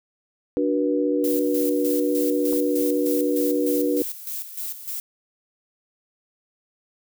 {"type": "chord", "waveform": "sine", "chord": "B minor", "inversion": "first", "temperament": "equal with one note detuned", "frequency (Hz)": [293.7, 370, 484], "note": ["D4", "F#4", "B4"], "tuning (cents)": [0, 0, -35], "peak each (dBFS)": [-22, -26, -23], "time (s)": [0.57, 4.02], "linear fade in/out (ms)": 0}
{"type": "noise with tremolo", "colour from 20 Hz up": "violet", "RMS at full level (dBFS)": -30, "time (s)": [1.24, 5], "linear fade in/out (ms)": 0, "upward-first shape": "square", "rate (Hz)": 3.3, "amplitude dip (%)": 65}
{"type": "clicks", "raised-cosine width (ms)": 1, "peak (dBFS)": -26, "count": 2, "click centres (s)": [2.527, 2.532]}
{"effects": []}